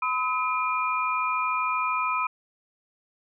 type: tone cluster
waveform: sine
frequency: 1010 / 1277 / 2411 Hz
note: B5 / D#6 / D7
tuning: +39 / +45 / +45 cents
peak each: -27 / -27 / -30 dBFS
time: 0.02-2.27 s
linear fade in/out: 5 ms
effects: none